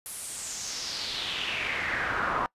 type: noise with band-pass filter sweep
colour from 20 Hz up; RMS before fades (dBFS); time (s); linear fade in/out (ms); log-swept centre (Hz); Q
brown; -32; 0.06-2.46; 0; 11000 to 1100; 3.5
effects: noise-tail reverb RT60 0.1 s tail -23 dB re dry + resampled to 32000 Hz